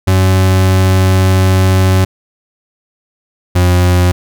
40% pulse tone pair in turn, 94.1 / 89.65 Hz, F#2 / F2, +30 / +46 cents, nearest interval minor second, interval 84 cents, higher first, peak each -6 dBFS, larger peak neither, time 0.07-2.05 / 3.55-4.12 s, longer first, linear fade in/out 10 ms, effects none

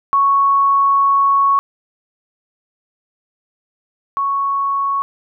sine tone pair in turn, 1108.7 / 1108.7 Hz, C#6 / C#6, 0 / 0 cents, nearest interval unison, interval 0 cents, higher neither, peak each -10 / -15 dBFS, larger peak first, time 0.13-1.59 / 4.17-5.02 s, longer first, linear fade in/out 0 ms, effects none

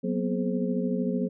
sine tone cluster, 185 / 240.6 / 253.9 / 424.2 / 525 Hz, F#3 / B3 / B3 / G#4 / C5, 0 / -45 / +48 / +37 / +6 cents, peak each -29 / -29 / -33 / -33 / -35 dBFS, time 0.03-1.29 s, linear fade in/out 20 ms, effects none

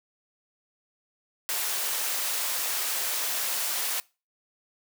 white high-pass noise, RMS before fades -29 dBFS, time 1.49-4 s, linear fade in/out 0 ms, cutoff 530 Hz, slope 12 dB/octave, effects noise-tail reverb RT60 0.3 s tail -23 dB re dry

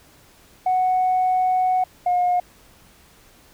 sine tone pair in turn, 740 / 716.9 Hz, F#5 / F5, 0 / +45 cents, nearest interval minor second, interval 55 cents, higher first, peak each -15 dBFS, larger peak neither, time 0.66-1.84 / 2.06-2.4 s, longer first, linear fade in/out 5 ms, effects tanh soft clip ceiling -13 dBFS + pink hiss -52 dBFS RMS until 3.53 s

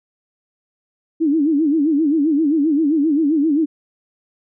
sine tone with vibrato, 302.4 Hz, D#4, 49 cents flat, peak -13 dBFS, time 1.2-3.66 s, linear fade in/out 20 ms, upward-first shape sine, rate 7.6 Hz, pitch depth 150 cents each way, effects none

